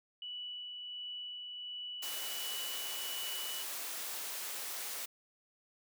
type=tone with tremolo; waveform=sine; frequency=2956 Hz; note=F#7; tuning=2 cents flat; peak=-40 dBFS; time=0.22-3.63 s; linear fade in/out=2 ms; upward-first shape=sine; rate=1.4 Hz; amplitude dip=25%
type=noise; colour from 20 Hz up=white; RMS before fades=-41 dBFS; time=2.02-5.06 s; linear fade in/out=10 ms
effects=high-pass 400 Hz 12 dB/octave